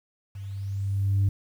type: tone with level ramp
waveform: sine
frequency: 98.6 Hz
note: G2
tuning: 11 cents sharp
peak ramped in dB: -35 to -16 dBFS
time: 0.35-1.29 s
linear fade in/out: 5 ms
effects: tanh soft clip ceiling -17 dBFS + 9-bit